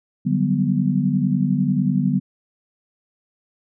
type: chord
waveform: sine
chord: G major seventh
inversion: second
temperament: equal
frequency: 146.83 / 185 / 196 / 246.9 Hz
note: D3 / F#3 / G3 / B3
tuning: 0 / 0 / 0 / 0 cents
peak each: -22 dBFS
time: 0.25-2.2 s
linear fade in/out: 20 ms
effects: none